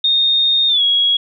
sine tone with pitch glide, 3683 to 3319 Hz, A#7 to G#7, -22 to -2 cents, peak -11 dBFS, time 0.04-1.17 s, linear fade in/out 5 ms, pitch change -180 cents, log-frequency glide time 0.68-0.82 s, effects none

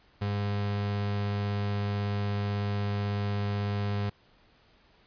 35% pulse tone, 101.8 Hz, G#2, 34 cents flat, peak -26 dBFS, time 0.21-4.1 s, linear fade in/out 10 ms, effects pink hiss -62 dBFS RMS until 5.06 s + resampled to 11025 Hz

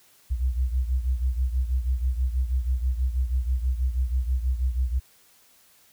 sine beating tone pair, 61.74 / 67.94 Hz, B1 / C#2, 0 / -34 cents, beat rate 6.2 Hz, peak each -23 / -28 dBFS, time 0.3-5 s, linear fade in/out 20 ms, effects white hiss -58 dBFS RMS until 5.92 s

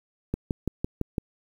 click train, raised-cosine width 3 ms, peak -13 dBFS, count 6, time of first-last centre 0.34-1.182 s, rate 5.94 Hz, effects 8-bit

